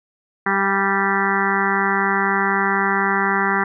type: harmonic tone with a mistuned harmonic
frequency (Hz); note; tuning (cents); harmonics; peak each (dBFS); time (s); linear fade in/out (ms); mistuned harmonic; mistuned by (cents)
196; G3; 0; 1 / 2 / 4 / 5 / 6 / 7 / 8 / 9 / 10; -25 / -25 / -25 / -25 / -25 / -25 / -25 / -25 / -25; 0.46-3.64; 5; 4; +16
effects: none